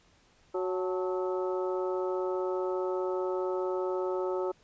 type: harmonic tone with a mistuned harmonic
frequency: 184.9 Hz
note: F#3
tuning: 1 cent flat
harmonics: 2 / 3 / 4 / 5 / 6 / 7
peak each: -30 / -35 / -45 / -39 / -49 / -42 dBFS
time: 0.54-4.52 s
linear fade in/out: 10 ms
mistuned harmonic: 5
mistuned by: -70 cents
effects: pink hiss -64 dBFS RMS until 4.63 s + resampled to 16000 Hz